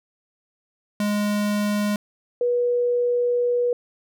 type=tone pair in turn; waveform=square / sine; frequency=207.2 / 485.7 Hz; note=G#3 / B4; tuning=-4 / -29 cents; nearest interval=octave + minor third; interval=1475 cents; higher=second; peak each=-21 / -18 dBFS; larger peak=second; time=1-1.96 / 2.41-3.73 s; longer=second; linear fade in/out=2 ms; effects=none